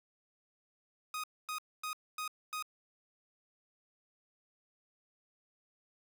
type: tone bursts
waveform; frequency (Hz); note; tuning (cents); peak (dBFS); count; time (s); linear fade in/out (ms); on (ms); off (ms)
sawtooth; 1248; D#6; +5; -33; 5; 1.14-2.625; 2; 97; 250
effects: none